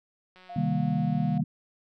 click train, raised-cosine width 0.3 ms, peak -37 dBFS, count 188, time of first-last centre 0.36-1.376 s, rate 184 Hz
sine tone with pitch glide, 703 to 710.8 Hz, F5 to F5, +11 to +30 cents, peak -37 dBFS, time 0.49-1.41 s, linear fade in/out 10 ms, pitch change +19 cents, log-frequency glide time 0.64-0.71 s
sine chord, C minor seventh, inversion none, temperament equal, 130.81 / 155.56 / 196 / 233.1 Hz, C3 / Eb3 / G3 / Bb3, 0 / 0 / 0 / 0 cents, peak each -32 / -27 / -29 / -30 dBFS, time 0.56-1.44 s, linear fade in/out 5 ms
effects none

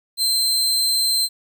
sawtooth tone, 4117 Hz, C8, 29 cents flat, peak -14 dBFS, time 0.17-1.29 s, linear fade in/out 50 ms, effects 9-bit

